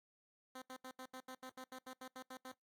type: tone bursts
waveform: 10% pulse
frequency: 258 Hz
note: C4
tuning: 24 cents flat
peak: -40 dBFS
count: 14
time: 0.55-2.518 s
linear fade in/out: 5 ms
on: 70 ms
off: 76 ms
effects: noise-tail reverb RT60 0.2 s tail -25 dB re dry + AAC 64 kbps